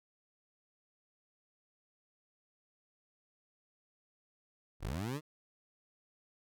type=linear sweep; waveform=20% pulse; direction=up; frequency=33.69 to 158.8 Hz; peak=-31 dBFS; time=4.8-5.21 s; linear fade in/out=50 ms; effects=none